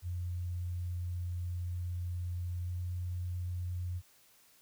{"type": "tone with pitch glide", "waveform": "sine", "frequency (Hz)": [88.3, 89.12], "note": ["F2", "F2"], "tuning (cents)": [20, 36], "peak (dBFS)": -34, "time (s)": [0.02, 4.02], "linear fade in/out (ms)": 50, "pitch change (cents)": 16, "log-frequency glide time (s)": [2.64, 2.71], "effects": ["white hiss -64 dBFS RMS until 4.61 s"]}